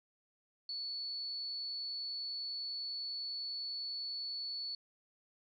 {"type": "tone", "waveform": "sine", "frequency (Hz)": 4435, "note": "C#8", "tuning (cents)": 0, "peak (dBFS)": -38, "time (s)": [0.69, 4.75], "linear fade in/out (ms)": 2, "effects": []}